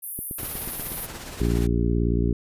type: high-pass noise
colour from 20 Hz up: white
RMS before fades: -30 dBFS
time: 0.02-1.07 s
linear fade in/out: 20 ms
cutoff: 9600 Hz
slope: 96 dB/octave
type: click train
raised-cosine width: 3 ms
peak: -22 dBFS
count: 7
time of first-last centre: 0.19-0.918 s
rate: 8.24 Hz
type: noise with tremolo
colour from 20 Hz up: pink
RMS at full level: -35 dBFS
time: 0.38-1.67 s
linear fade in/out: 5 ms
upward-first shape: triangle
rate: 17 Hz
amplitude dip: 50%
type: harmonic tone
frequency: 58.27 Hz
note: A#1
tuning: in tune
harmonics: 1 / 2 / 3 / 4 / 5 / 6 / 7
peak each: -23 / -26 / -28 / -29 / -30 / -31 / -31 dBFS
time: 1.4-2.33 s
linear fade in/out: 5 ms
effects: resampled to 32000 Hz